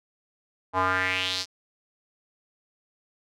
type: tone with band-pass filter sweep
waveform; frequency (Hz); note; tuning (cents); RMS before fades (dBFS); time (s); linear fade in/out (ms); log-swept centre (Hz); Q
square; 92.9; F#2; +7; -26; 0.73-1.46; 50; 900 to 5200; 3.5
effects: none